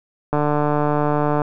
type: click train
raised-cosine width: 1 ms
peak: -6 dBFS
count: 162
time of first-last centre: 0.33-1.418 s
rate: 148 Hz
effects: none